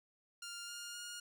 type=tone with pitch steps; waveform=10% pulse; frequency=1400 / 1413.8 / 1427.8 Hz; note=F6 / F6 / F6; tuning=+4 / +21 / +38 cents; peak=-36 dBFS; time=0.42-1.2 s; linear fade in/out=5 ms; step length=260 ms; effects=none